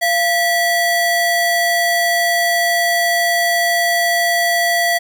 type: ring-modulated tone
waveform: square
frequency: 1321 Hz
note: E6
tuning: 3 cents sharp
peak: -11 dBFS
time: 0.01-4.99 s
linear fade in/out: 20 ms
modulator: 631 Hz
effects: none